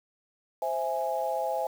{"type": "chord", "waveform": "sine", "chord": "C augmented", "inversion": "none", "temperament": "equal", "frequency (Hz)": [523.3, 659.3, 830.6], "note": ["C5", "E5", "G#5"], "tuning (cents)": [0, 0, 0], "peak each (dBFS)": [-32, -31, -31], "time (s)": [0.62, 1.67], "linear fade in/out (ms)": 2, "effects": ["8-bit"]}